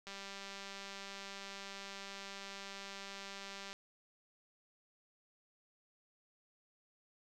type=click train; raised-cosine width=0.2 ms; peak=-30 dBFS; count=722; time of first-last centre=0.07-3.73 s; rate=197 Hz; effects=none